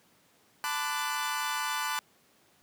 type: chord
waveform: sawtooth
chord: B minor seventh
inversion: third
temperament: equal with one note detuned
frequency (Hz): 880 / 1007.9 / 1174.7 / 1480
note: A5 / B5 / D6 / F#6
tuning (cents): 0 / +35 / 0 / 0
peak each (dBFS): -32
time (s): 0.64-1.99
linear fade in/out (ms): 0
effects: pink hiss -64 dBFS RMS until 2.62 s + high-pass 150 Hz 12 dB/octave